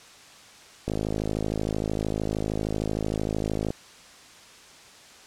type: click train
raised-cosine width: 2 ms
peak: -14 dBFS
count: 151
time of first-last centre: 0.88-3.705 s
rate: 53.1 Hz
effects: white hiss -49 dBFS RMS until 5.26 s + low-pass 7000 Hz 12 dB/octave